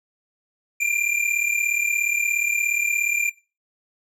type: tone pair together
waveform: square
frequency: 2366 / 2403 Hz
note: D7 / D7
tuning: +12 / +39 cents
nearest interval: unison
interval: 27 cents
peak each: -23 dBFS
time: 0.8-3.3 s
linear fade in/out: 10 ms
effects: noise-tail reverb RT60 0.3 s tail -19 dB re dry + low-pass 12000 Hz 12 dB/octave